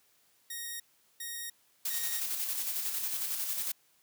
5% pulse tone bursts, 1868 Hz, A#6, 3 cents sharp, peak -27 dBFS, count 3, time 0.5-2.2 s, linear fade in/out 5 ms, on 300 ms, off 400 ms
blue noise with tremolo, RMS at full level -33 dBFS, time 1.85-3.72 s, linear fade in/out 5 ms, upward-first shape square, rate 11 Hz, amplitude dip 35%
effects white hiss -68 dBFS RMS until 4.02 s + high-pass 80 Hz 12 dB/octave

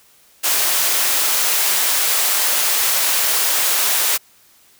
white high-pass noise, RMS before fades -17 dBFS, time 0.43-4.18 s, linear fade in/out 20 ms, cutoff 520 Hz, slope 12 dB/octave, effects white hiss -52 dBFS RMS until 4.79 s

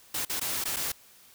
white noise with dropouts, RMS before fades -31 dBFS, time 0.14-0.92 s, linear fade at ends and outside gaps 5 ms, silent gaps 0.251-0.296 / 0.398-0.412 / 0.641-0.653 / 0.762-0.766 s, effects white hiss -56 dBFS RMS until 1.34 s

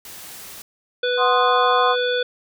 white noise, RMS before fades -38 dBFS, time 0.05-0.62 s, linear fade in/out 2 ms
harmonic tone, 493.9 Hz, B4, in tune, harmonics 1 / 3 / 5 / 7 / 9, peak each -20 / -25 / -36 / -26 / -39 dBFS, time 1.03-2.23 s, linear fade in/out 5 ms
sine chord, C diminished, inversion second, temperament equal, 740 / 1046.5 / 1244.5 Hz, Gb5 / C6 / Eb6, 0 / 0 / 0 cents, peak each -21 / -19 / -21 dBFS, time 1.17-1.96 s, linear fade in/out 50 ms
effects none

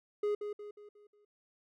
triangle tone with echo, 415.3 Hz, G#4, in tune, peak -27 dBFS, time 0.23-0.35 s, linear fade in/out 5 ms, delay 180 ms, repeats 5, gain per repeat -7 dB, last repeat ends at 1.25 s, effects none

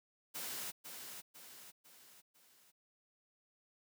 white noise with echo, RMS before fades -43 dBFS, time 0.34-0.72 s, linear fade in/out 20 ms, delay 500 ms, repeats 4, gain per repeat -6 dB, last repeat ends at 2.72 s, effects high-pass 150 Hz 12 dB/octave

